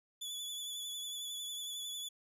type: tone with vibrato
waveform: sawtooth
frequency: 3441 Hz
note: A7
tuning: 39 cents flat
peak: -37 dBFS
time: 0.21-2.09 s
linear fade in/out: 10 ms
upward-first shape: triangle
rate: 11 Hz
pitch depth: 40 cents each way
effects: resampled to 32000 Hz